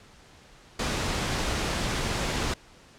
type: noise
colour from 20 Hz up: pink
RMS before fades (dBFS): -28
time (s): 0.79-2.54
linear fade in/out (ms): 5
effects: pink hiss -53 dBFS RMS until 2.98 s + low-pass 7000 Hz 12 dB/octave